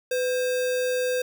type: tone with sample-and-hold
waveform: sine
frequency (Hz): 502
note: B4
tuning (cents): +28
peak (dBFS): -22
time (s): 0.11-1.22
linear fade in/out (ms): 5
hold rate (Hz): 2100
effects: none